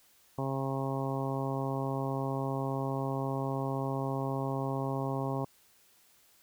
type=harmonic tone; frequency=135.1 Hz; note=C#3; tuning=44 cents flat; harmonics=1 / 2 / 3 / 4 / 5 / 6 / 7 / 8; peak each=-34 / -37 / -39 / -40 / -41 / -42 / -42 / -43 dBFS; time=0.38-5.45 s; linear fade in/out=5 ms; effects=white hiss -64 dBFS RMS until 6.42 s

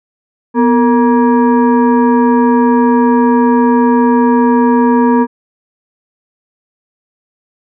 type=tone with frequency modulation; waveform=sine; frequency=246.3 Hz; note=B3; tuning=5 cents flat; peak=-6 dBFS; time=0.54-5.27 s; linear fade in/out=50 ms; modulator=705 Hz; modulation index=0.93; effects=none

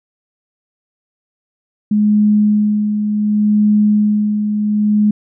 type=tone with tremolo; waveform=sine; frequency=209.9 Hz; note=G#3; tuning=19 cents sharp; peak=-8 dBFS; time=1.91-5.11 s; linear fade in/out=5 ms; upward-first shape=sine; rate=0.68 Hz; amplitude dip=50%; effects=none

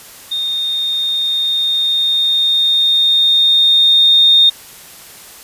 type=tone with level ramp; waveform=sine; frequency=3670 Hz; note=A#7; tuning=28 cents flat; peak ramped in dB=-16 to -5 dBFS; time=0.31-4.5 s; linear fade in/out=10 ms; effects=white hiss -37 dBFS RMS until 5.43 s + resampled to 32000 Hz

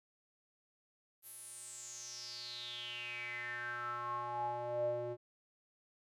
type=tone with band-pass filter sweep; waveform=square; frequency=120.5 Hz; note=B2; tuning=42 cents flat; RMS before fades=-42 dBFS; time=1.22-5.17 s; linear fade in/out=50 ms; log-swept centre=12000 to 460 Hz; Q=8.1; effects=none

